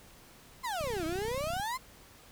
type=exponential two-way sweep; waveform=35% pulse; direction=down then up; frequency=1071 to 310.5 to 1071 Hz; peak=-31 dBFS; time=0.63-1.78 s; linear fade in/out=20 ms; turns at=1.05 s
type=click train; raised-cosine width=5 ms; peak=-30 dBFS; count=26; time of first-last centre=0.81-1.599 s; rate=31.7 Hz
effects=pink hiss -56 dBFS RMS until 2.31 s